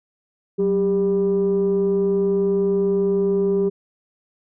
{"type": "tone pair together", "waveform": "sine", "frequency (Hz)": [187, 397.3], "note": ["F#3", "G4"], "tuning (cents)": [19, 23], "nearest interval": "octave + minor second", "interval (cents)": 1304, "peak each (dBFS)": [-21, -16], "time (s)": [0.58, 3.7], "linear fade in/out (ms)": 20, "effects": ["tanh soft clip ceiling -12 dBFS"]}